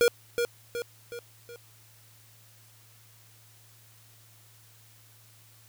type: tone with echo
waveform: square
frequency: 475.3 Hz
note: A#4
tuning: 34 cents sharp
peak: -19 dBFS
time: 0.01-0.08 s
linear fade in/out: 0 ms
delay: 370 ms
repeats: 4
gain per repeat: -6 dB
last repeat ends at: 1.56 s
effects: added 111 Hz sine -58 dBFS peak until 5.68 s + white hiss -58 dBFS RMS until 5.68 s